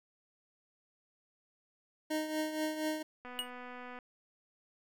25% pulse tone with tremolo, 310 Hz, D#4, 6 cents flat, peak -27 dBFS, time 2.1-3.03 s, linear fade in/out 10 ms, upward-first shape triangle, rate 4.2 Hz, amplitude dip 65%
click train, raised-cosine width 0.5 ms, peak -33 dBFS, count 184, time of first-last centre 3.25-3.988 s, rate 248 Hz
square tone with exponential decay, 2896 Hz, F#7, 38 cents flat, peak -30 dBFS, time 3.39-3.5 s, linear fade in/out 0 ms, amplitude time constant 23 ms
effects none

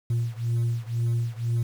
sine beating tone pair, 116.54 / 118.54 Hz, A#2 / A#2, 0 / +29 cents, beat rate 2 Hz, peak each -24 / -25 dBFS, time 0.1-1.63 s, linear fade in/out 5 ms, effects tanh soft clip ceiling -20 dBFS + 8-bit

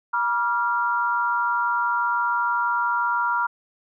sine tone cluster, 961 / 1172 / 1387 Hz, B5 / D6 / F6, -48 / -4 / -12 cents, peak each -23 / -30 / -23 dBFS, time 0.13-3.47 s, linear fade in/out 10 ms, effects none

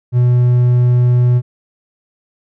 triangle tone, 123 Hz, B2, 7 cents flat, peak -6 dBFS, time 0.12-1.42 s, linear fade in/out 50 ms, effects none

